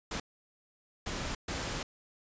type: noise bursts at uneven times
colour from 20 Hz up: pink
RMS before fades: -36 dBFS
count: 3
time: 0.11-0.2 / 1.06-1.35 / 1.48-1.83 s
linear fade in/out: 5 ms
effects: resampled to 16000 Hz